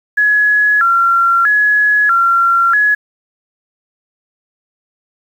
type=tone with vibrato; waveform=sine; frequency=1521 Hz; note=F#6; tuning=47 cents sharp; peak=-8 dBFS; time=0.17-2.95 s; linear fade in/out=10 ms; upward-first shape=square; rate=0.78 Hz; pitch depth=180 cents each way; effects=7-bit